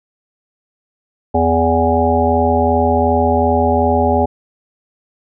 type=harmonic tone; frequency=82.7 Hz; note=E2; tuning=6 cents sharp; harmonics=1 / 3 / 5 / 7 / 9 / 10; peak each=-18 / -18 / -18 / -18 / -18 / -18 dBFS; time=1.34-4.26 s; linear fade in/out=10 ms; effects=none